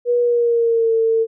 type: tone with pitch glide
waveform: sine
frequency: 483.4 to 451 Hz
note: B4 to A4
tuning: -37 to +43 cents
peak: -13 dBFS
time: 0.05-1.27 s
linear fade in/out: 50 ms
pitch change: -120 cents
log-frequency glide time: 0.2-0.94 s
effects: none